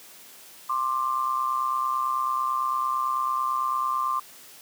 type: tone pair together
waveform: sine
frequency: 1053 / 1182 Hz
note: C6 / D6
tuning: +11 / +11 cents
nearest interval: major second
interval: 200 cents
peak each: -26 dBFS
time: 0.69-4.2 s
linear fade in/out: 10 ms
effects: white hiss -48 dBFS RMS until 4.61 s + high-pass 150 Hz 12 dB/octave